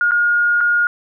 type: tone with dropouts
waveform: sine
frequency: 1428 Hz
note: F6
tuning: 38 cents sharp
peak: -12 dBFS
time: 0.01-0.87 s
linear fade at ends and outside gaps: 1 ms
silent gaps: 0.11-0.118 / 0.606-0.61 s
effects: none